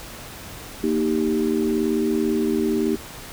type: chord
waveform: sine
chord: Eb major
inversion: second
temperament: equal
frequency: 233.1 / 311.1 / 392 Hz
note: Bb3 / Eb4 / G4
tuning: 0 / 0 / 0 cents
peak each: -23 dBFS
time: 0.83-2.96 s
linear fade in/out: 10 ms
effects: pink hiss -38 dBFS RMS until 3.32 s